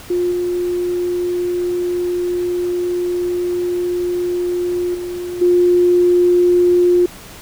sine tone with level steps, 354.5 Hz, F4, 26 cents sharp, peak -14 / -16 / -22 / -9 dBFS, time 0.1-7.06 s, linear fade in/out 5 ms, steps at 0.31 / 4.94 / 5.41 s, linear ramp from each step 10 ms, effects pink hiss -37 dBFS RMS until 7.41 s

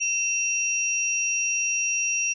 sine tone pair together, 2700 / 5721 Hz, E7 / F8, +41 / +41 cents, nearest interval octave + minor second, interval 1300 cents, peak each -25 dBFS, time 0-2.34 s, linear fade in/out 20 ms, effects none

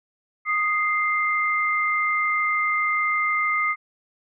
sine tone pair together, 1240.6 / 2093 Hz, D#6 / C7, -5 / 0 cents, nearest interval major sixth, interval 905 cents, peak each -23 / -22 dBFS, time 0.45-3.76 s, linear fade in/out 50 ms, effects none

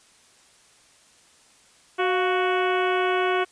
harmonic tone with a mistuned harmonic, 370.5 Hz, F#4, 2 cents sharp, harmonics 1 / 2 / 3 / 4 / 5 / 6 / 7 / 8 / 9, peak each -23 / -27 / -28 / -29 / -36 / -33 / -35 / -37 / -41 dBFS, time 1.98-3.45 s, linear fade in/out 20 ms, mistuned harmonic 2, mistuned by -70 cents, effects white hiss -56 dBFS RMS until 3.51 s + resampled to 22050 Hz

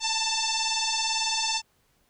sine tone with frequency modulation, 879 Hz, A5, 2 cents flat, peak -24 dBFS, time 0-1.62 s, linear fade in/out 50 ms, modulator 888 Hz, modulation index 6.8, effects pink hiss -67 dBFS RMS until 2.09 s

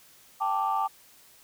sine chord, G suspended second, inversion none, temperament equal, 784 / 880 / 1174.7 Hz, G5 / A5 / D6, 0 / 0 / 0 cents, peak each -28 dBFS, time 0.4-0.88 s, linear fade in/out 20 ms, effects tanh soft clip ceiling -17 dBFS + white hiss -56 dBFS RMS until 1.43 s

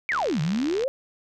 sine exponential two-way sweep, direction down then up, 2349 to 144.2 to 560 Hz, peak -22 dBFS, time 0.09-0.88 s, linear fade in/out 0 ms, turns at 0.41 s
click train, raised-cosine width 0.2 ms, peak -17 dBFS, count 53, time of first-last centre 0.12-0.836 s, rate 72.6 Hz
effects none

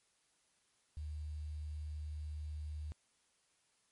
sine tone with quantisation, 75.8 Hz, D#2, 45 cents flat, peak -40 dBFS, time 0.97-2.92 s, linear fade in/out 0 ms, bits 11, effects white hiss -75 dBFS RMS until 3.91 s + MP3 48 kbps

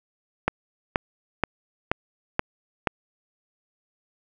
click train, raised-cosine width 0.5 ms, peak -5 dBFS, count 6, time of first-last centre 0.48-2.872 s, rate 2.09 Hz, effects none

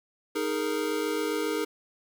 square chord, D# suspended fourth, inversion none, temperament equal with one note detuned, 311.1 / 415.3 / 462.7 Hz, D#4 / G#4 / A#4, 0 / 0 / -13 cents, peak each -32 dBFS, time 0.35-1.65 s, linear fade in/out 10 ms, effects 9-bit

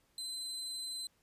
30% pulse tone, 4056 Hz, B7, 45 cents sharp, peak -36 dBFS, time 0.18-1.07 s, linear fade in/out 2 ms, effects pink hiss -73 dBFS RMS until 1.22 s + resampled to 32000 Hz

